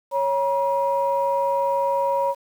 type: tone pair together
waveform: sine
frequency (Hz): 553 / 957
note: C#5 / A#5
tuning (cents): -4 / +45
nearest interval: major sixth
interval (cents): 949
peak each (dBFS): -21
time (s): 0.11-2.35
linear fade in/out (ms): 50
effects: tanh soft clip ceiling -11 dBFS + 8-bit